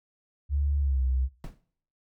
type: tone with pitch glide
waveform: sine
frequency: 71.5 to 64.44 Hz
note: D2 to C2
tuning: -46 to -26 cents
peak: -23 dBFS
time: 0.49-1.29 s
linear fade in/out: 50 ms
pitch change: -180 cents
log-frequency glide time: 0.79-1.02 s
type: noise with exponential decay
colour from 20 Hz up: brown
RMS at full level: -33 dBFS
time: 1.44-1.61 s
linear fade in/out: 1 ms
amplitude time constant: 35 ms
effects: noise-tail reverb RT60 0.6 s tail -19 dB re dry